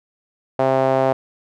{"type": "tone with band-pass filter", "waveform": "sawtooth", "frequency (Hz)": 132.7, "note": "C3", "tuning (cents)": 25, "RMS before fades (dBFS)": -17, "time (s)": [0.59, 1.13], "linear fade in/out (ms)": 5, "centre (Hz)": 660, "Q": 2.7, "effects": []}